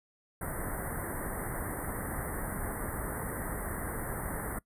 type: band-stop noise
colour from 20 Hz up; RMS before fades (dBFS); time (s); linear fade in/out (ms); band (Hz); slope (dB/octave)
pink; -36; 0.41-4.59; 5; 2000 to 8600; 96
effects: noise-tail reverb RT60 0.1 s tail -22 dB re dry + resampled to 32000 Hz